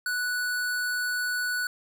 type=tone; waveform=square; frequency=1479 Hz; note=F#6; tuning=1 cent flat; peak=-27 dBFS; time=0.06-1.67 s; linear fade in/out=2 ms; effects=none